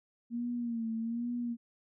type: tone with vibrato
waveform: sine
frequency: 233.1 Hz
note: A#3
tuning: in tune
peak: -32 dBFS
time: 0.3-1.57 s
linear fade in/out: 50 ms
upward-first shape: sine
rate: 1.2 Hz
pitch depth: 64 cents each way
effects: none